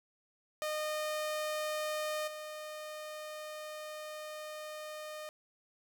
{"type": "tone with level steps", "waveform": "sawtooth", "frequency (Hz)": 612, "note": "D#5", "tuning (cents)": -29, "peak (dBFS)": [-30, -38], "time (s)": [0.62, 5.29], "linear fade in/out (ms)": 0, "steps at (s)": 2.27, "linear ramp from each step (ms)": 10, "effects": []}